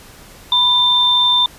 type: tone pair together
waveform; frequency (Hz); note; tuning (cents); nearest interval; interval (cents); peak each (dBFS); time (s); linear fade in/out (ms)
sine; 987.8 / 3576; B5 / A7; 0 / +27; octave + minor seventh; 2227; -18 / -11; 0.52-1.46; 2
effects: pink hiss -41 dBFS RMS until 1.58 s + resampled to 32000 Hz